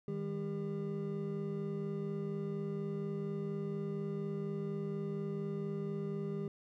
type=tone cluster; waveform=triangle; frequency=156.5 / 200.7 / 400.2 Hz; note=D#3 / G3 / G4; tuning=+10 / +41 / +36 cents; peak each=-38 / -39 / -38 dBFS; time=0.08-6.48 s; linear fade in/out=2 ms; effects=none